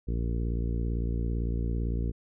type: harmonic tone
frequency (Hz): 57.8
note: A#1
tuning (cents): -14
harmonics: 1 / 2 / 3 / 4 / 5 / 6 / 7 / 8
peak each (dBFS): -28 / -34 / -38 / -40 / -42 / -44 / -45 / -46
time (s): 0.07-2.12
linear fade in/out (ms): 20
effects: none